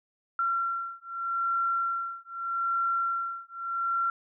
sine beating tone pair, 1365 / 1365.81 Hz, F6 / F6, -40 / -39 cents, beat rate 0.81 Hz, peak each -30 dBFS, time 0.39-4.1 s, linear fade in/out 2 ms, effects none

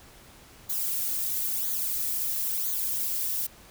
violet noise with flanger, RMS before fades -29 dBFS, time 0.69-3.47 s, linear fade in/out 10 ms, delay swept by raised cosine 0.37 to 2.67 ms, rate 1 Hz, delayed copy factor -1, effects pink hiss -52 dBFS RMS until 3.7 s

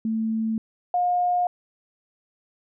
sine tone pair in turn, 222.1 / 713.9 Hz, A3 / F5, +16 / +38 cents, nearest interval octave + minor sixth, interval 2022 cents, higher second, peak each -22 / -19 dBFS, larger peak second, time 0.05-0.58 / 0.94-1.47 s, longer neither, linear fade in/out 2 ms, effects none

